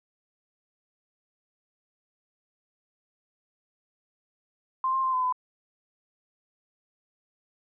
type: tone with pitch steps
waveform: sine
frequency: 1046 / 1058 / 1045 / 1018 / 1008 Hz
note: C6 / C6 / C6 / C6 / B5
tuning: -1 / +19 / -2 / -48 / +35 cents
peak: -23 dBFS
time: 4.84-5.325 s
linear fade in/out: 2 ms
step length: 97 ms
effects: none